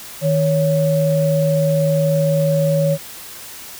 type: tone pair together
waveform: sine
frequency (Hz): 156.86 / 558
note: D#3 / C#5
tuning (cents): +14 / +11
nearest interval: octave + minor seventh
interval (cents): 2197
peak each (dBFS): -16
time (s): 0.21-2.98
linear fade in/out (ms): 50
effects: white hiss -35 dBFS RMS until 3.79 s